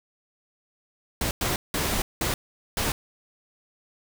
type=noise bursts at uneven times; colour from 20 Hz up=pink; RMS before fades=-26 dBFS; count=5; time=1.21-1.31 / 1.41-1.56 / 1.74-2.02 / 2.21-2.34 / 2.77-2.92 s; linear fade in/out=2 ms; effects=none

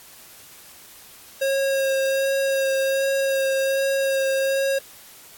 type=tone with vibrato; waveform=square; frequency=541 Hz; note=C#5; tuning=42 cents flat; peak=-20 dBFS; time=1.41-4.79 s; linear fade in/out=10 ms; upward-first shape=sine; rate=1.3 Hz; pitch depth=13 cents each way; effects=white hiss -46 dBFS RMS until 5.37 s + AAC 64 kbps

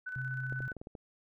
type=tone with tremolo; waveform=sine; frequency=1500 Hz; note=F#6; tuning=23 cents sharp; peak=-36 dBFS; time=0.06-0.73 s; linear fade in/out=10 ms; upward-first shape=square; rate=16 Hz; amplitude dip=40%
type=tone; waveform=sine; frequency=130 Hz; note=C3; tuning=11 cents flat; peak=-36 dBFS; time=0.16-0.68 s; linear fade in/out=0 ms
type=clicks; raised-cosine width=2 ms; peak=-31 dBFS; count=7; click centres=0.524 / 0.605 / 0.718 / 0.767 / 0.815 / 0.871 / 0.952 s
effects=none

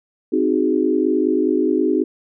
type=chord; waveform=sine; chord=Ab dominant seventh; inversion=first; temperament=equal; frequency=261.6 / 311.1 / 370 / 415.3 Hz; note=C4 / Eb4 / Gb4 / Ab4; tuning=0 / 0 / 0 / 0 cents; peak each=-21 / -19 / -20 / -22 dBFS; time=0.32-2.04 s; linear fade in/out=10 ms; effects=none

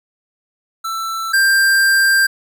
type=tone pair in turn; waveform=square; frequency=1332 / 1584.1 Hz; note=E6 / G6; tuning=+18 / +18 cents; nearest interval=minor third; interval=300 cents; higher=second; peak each=-21 / -11 dBFS; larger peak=second; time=0.84-1.33 / 1.33-2.27 s; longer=second; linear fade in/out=10 ms; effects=none

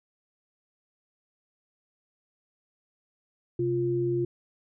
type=tone pair together; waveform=sine; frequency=130.49 / 349.2 Hz; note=C3 / F4; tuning=-4 / 0 cents; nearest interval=octave + perfect fourth; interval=1704 cents; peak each=-30 / -25 dBFS; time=3.59-4.25 s; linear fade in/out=5 ms; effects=none

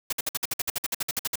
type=noise bursts; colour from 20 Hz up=white; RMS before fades=-27 dBFS; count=16; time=0.1-1.357 s; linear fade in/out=5 ms; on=27 ms; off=55 ms; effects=none

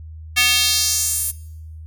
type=tone with high-pass filter sweep; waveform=square; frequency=246 Hz; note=B3; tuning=7 cents flat; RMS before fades=-18 dBFS; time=0.36-1.32 s; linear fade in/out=20 ms; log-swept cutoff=2300 to 11000 Hz; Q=1.8; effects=noise-tail reverb RT60 0.8 s tail -20 dB re dry + added 79 Hz sine -33 dBFS peak until 1.86 s

